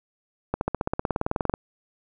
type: accelerating click train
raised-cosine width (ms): 1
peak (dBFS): -10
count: 19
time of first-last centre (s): 0.54-1.539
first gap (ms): 71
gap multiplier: 0.97
effects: none